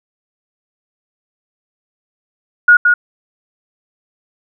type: tone with echo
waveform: sine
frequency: 1443 Hz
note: F#6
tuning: 44 cents flat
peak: -3 dBFS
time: 2.68-2.77 s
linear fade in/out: 5 ms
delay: 170 ms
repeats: 1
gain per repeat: -4 dB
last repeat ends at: 2.94 s
effects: none